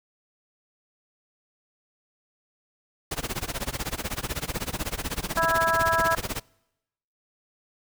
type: noise with tremolo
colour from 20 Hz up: pink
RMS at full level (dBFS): -28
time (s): 3.11-6.4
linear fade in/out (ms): 5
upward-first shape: sine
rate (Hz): 16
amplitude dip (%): 95
type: harmonic tone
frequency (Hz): 329.6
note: E4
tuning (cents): 0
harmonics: 2 / 3 / 4 / 5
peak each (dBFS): -26 / -26 / -26 / -26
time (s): 5.37-6.15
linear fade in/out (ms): 2
effects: noise-tail reverb RT60 0.9 s tail -26 dB re dry